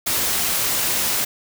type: noise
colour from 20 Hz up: white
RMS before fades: -21 dBFS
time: 0.06-1.25 s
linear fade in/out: 10 ms
effects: none